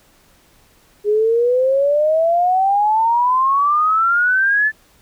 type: exponential sweep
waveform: sine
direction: up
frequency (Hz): 410 to 1760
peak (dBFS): -12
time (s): 1.04-4.72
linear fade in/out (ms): 50
effects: pink hiss -53 dBFS RMS until 5.01 s